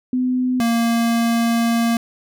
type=tone pair in turn; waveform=sine / square; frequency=253 / 232 Hz; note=B3 / A#3; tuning=+42 / -8 cents; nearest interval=major second; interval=150 cents; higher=first; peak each=-16 dBFS; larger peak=neither; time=0.13-0.6 / 0.6-1.97 s; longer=second; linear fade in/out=2 ms; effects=none